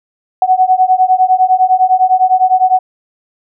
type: beating tone pair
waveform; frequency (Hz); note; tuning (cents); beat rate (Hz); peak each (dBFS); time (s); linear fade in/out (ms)
sine; 740 / 749.9; F#5 / F#5; 0 / +23; 9.9; -10; 0.42-2.79; 2
effects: none